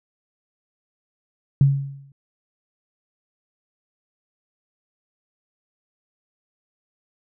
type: tone with exponential decay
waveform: sine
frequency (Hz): 138.59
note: C#3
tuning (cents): 0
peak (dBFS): -9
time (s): 1.61-2.12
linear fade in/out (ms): 2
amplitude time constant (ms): 110
effects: none